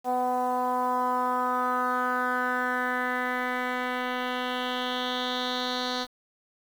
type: tone with low-pass filter sweep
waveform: 10% pulse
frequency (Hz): 250.4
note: B3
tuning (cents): +24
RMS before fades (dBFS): -28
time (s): 0.04-6.07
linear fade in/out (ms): 50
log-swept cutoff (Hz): 760 to 4500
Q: 3.7
effects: 8-bit